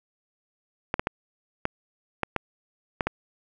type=clicks; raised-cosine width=0.5 ms; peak=-9 dBFS; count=8; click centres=0.941 / 0.995 / 1.071 / 1.654 / 2.233 / 2.363 / 3.008 / 3.07 s; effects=none